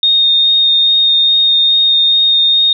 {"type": "tone with vibrato", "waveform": "sine", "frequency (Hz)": 3688, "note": "A#7", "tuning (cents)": -19, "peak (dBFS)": -7, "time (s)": [0.03, 2.73], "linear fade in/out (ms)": 2, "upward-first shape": "sine", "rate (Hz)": 2.4, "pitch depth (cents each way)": 10, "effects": []}